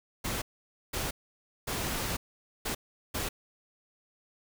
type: noise bursts at uneven times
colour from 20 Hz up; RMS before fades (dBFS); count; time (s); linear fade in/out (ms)
pink; -33; 5; 0.24-0.42 / 0.93-1.11 / 1.67-2.17 / 2.65-2.75 / 3.14-3.29; 10
effects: none